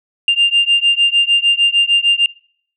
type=beating tone pair; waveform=sine; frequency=2794 / 2800.6 Hz; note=F7 / F7; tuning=0 / +4 cents; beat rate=6.6 Hz; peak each=-12 dBFS; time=0.28-2.26 s; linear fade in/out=2 ms; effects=noise-tail reverb RT60 0.6 s tail -25 dB re dry + tanh soft clip ceiling -5 dBFS